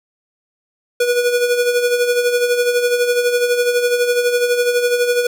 square tone with tremolo, 486 Hz, B4, 28 cents flat, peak -12 dBFS, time 1-5.27 s, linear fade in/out 5 ms, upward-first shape sine, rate 12 Hz, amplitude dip 55%, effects none

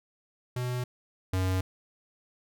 square tone pair in turn, 124.4 / 93.19 Hz, B2 / F#2, +13 / +13 cents, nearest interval perfect fourth, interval 500 cents, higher first, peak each -30 / -26 dBFS, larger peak second, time 0.56-0.84 / 1.33-1.61 s, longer neither, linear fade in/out 5 ms, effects none

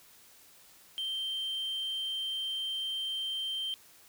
triangle tone, 3136 Hz, G7, in tune, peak -30 dBFS, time 0.98-3.74 s, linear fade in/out 0 ms, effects tanh soft clip ceiling -26 dBFS + white hiss -58 dBFS RMS until 4.08 s

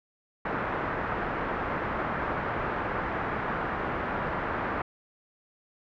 white low-pass noise, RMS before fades -31 dBFS, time 0.45-4.82 s, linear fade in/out 5 ms, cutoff 1600 Hz, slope 24 dB/octave, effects none

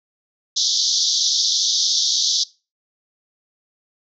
white band-pass noise, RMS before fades -19 dBFS, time 0.56-2.44 s, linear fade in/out 10 ms, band 3400 to 6300 Hz, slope 96 dB/octave, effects noise-tail reverb RT60 0.3 s tail -21 dB re dry

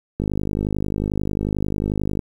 click train, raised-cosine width 3 ms, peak -10 dBFS, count 103, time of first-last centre 0.2-2.192 s, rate 51.2 Hz, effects 8-bit

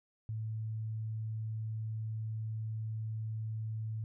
sine tone, 110 Hz, A2, in tune, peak -35 dBFS, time 0.29-4.04 s, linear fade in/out 0 ms, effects none

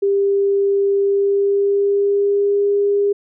sine tone with pitch glide, 397.8 to 404.5 Hz, G4 to G#4, +25 to -46 cents, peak -13 dBFS, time 0.02-3.13 s, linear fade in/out 10 ms, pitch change +29 cents, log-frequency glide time 1-2.65 s, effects none

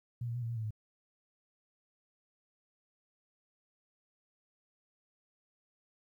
sine tone with pitch steps, 120 / 117.2 / 122.8 / 115.4 / 117.9 / 111 / 107.8 Hz, B2 / A#2 / B2 / A#2 / A#2 / A2 / A2, -49 / +10 / -9 / -17 / +20 / +16 / -35 cents, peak -34 dBFS, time 0.21-0.707 s, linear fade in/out 5 ms, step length 71 ms, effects 12-bit

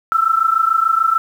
sine tone pair together, 1314 / 1340.8 Hz, E6 / E6, -6 / +29 cents, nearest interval unison, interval 35 cents, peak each -15 dBFS, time 0.12-1.18 s, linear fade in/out 0 ms, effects 7-bit

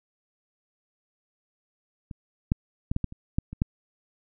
clicks, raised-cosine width 5 ms, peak -24 / -9 / -14 / -13 / -14 / -28 / -11 / -24 / -10 dBFS, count 9, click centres 2.112 / 2.519 / 2.915 / 2.964 / 3.043 / 3.124 / 3.385 / 3.53 / 3.619 s, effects none

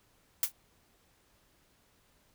blue noise with exponential decay, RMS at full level -23 dBFS, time 0.43-0.52 s, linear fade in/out 2 ms, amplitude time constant 19 ms, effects pink hiss -68 dBFS RMS until 2.34 s

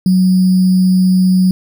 sine tone with sample-and-hold, 185 Hz, F#3, in tune, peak -7 dBFS, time 0.06-1.51 s, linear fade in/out 2 ms, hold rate 4900 Hz, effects none

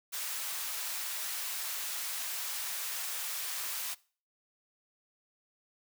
white high-pass noise, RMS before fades -37 dBFS, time 0.12-3.95 s, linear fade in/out 20 ms, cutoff 860 Hz, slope 12 dB/octave, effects noise-tail reverb RT60 0.4 s tail -21 dB re dry

